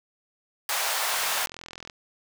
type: high-pass noise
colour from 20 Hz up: pink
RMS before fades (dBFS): -27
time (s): 0.69-1.46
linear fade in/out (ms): 2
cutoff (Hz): 690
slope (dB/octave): 24
type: click train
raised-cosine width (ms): 0.2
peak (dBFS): -22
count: 33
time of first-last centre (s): 1.14-1.898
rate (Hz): 42.2
effects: none